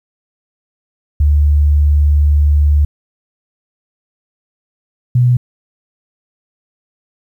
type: tone pair in turn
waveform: sine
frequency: 73.42 / 123.48 Hz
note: D2 / B2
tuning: 0 / 0 cents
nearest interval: major sixth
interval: 900 cents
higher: second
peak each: -7 dBFS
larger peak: neither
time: 1.2-2.85 / 5.15-5.37 s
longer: first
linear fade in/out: 5 ms
effects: 8-bit